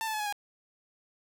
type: tone with pitch steps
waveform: sawtooth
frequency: 893 / 874.1 / 855.6 / 837.5 / 819.8 Hz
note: A5 / A5 / A5 / G#5 / G#5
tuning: +25 / -12 / -49 / +14 / -23 cents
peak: -27 dBFS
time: 0.01-0.325 s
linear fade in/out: 0 ms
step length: 63 ms
effects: none